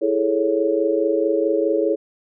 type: chord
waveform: sine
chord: A major seventh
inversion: second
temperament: equal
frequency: 329.6 / 415.3 / 440 / 554.4 Hz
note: E4 / G#4 / A4 / C#5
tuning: 0 / 0 / 0 / 0 cents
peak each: -22 dBFS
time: 0.01-1.96 s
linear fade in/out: 20 ms
effects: none